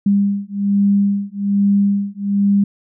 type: beating tone pair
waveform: sine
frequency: 200 / 201.2 Hz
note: G3 / G3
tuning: +35 / +45 cents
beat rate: 1.2 Hz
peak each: -16 dBFS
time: 0.06-2.64 s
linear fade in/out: 5 ms
effects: none

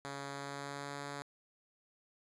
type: tone with pitch glide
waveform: 5% pulse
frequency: 140 to 142.28 Hz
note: C#3 to C#3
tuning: +18 to +45 cents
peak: -30 dBFS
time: 0.05-1.22 s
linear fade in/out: 0 ms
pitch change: +27 cents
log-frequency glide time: 0.29-1.01 s
effects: resampled to 22050 Hz

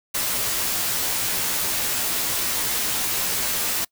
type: noise with comb filter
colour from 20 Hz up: white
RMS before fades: -24 dBFS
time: 0.14-3.85 s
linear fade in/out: 10 ms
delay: 14 ms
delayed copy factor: -0.6
effects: noise-tail reverb RT60 0.1 s tail -25 dB re dry

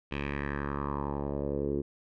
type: tone with low-pass filter sweep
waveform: 10% pulse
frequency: 71 Hz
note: C#2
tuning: 42 cents sharp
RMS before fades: -33 dBFS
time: 0.11-1.82 s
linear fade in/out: 10 ms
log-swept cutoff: 2800 to 370 Hz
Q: 3.5
effects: none

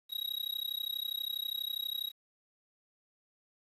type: tone with amplitude modulation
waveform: square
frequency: 3827 Hz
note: A#7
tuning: 45 cents sharp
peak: -31 dBFS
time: 0.09-2.12 s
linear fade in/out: 50 ms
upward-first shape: sine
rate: 32.3 Hz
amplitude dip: 100%
effects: resampled to 32000 Hz + 10-bit

